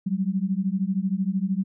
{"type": "beating tone pair", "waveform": "sine", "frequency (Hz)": [185, 198], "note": ["F#3", "G3"], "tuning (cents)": [0, 18], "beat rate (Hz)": 13, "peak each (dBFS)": -25, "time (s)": [0.06, 1.64], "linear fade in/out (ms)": 10, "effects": []}